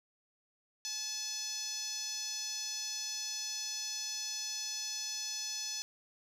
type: tone with band-pass filter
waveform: 10% pulse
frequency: 863 Hz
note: A5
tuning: 34 cents flat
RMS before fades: -39 dBFS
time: 0.85-5.82 s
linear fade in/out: 0 ms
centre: 6000 Hz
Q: 3.4
effects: none